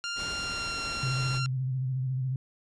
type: tone with pitch glide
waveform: 15% pulse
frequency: 1396.9 to 1378.5 Hz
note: F6 to F6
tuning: 0 to -23 cents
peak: -25 dBFS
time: 0.04-1.46 s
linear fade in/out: 0 ms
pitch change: -23 cents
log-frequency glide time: 0.29-0.8 s
type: noise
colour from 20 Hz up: pink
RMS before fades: -40 dBFS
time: 0.15-1.41 s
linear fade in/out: 50 ms
type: tone with vibrato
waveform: sine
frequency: 130 Hz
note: C3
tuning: 11 cents flat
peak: -27 dBFS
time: 1.03-2.36 s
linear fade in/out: 2 ms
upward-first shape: square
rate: 14 Hz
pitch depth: 38 cents each way
effects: resampled to 22050 Hz